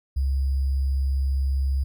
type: tone with sample-and-hold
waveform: sine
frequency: 67.5 Hz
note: C#2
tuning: 45 cents flat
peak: -20 dBFS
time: 0.16-1.84 s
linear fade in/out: 10 ms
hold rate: 4900 Hz
effects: none